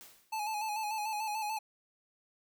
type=noise with exponential decay; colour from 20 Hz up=white; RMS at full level=-50 dBFS; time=0.01-0.52 s; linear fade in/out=0 ms; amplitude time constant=110 ms
type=tone with vibrato; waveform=square; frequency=856 Hz; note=A5; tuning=48 cents flat; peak=-34 dBFS; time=0.32-1.59 s; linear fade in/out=10 ms; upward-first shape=square; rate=6.8 Hz; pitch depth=42 cents each way
effects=none